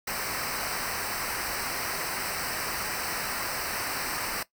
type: noise with comb filter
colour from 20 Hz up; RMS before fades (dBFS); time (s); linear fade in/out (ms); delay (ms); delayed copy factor
pink; -32; 0.07-4.43; 5; 0.29; -0.8
effects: noise-tail reverb RT60 0.1 s tail -17 dB re dry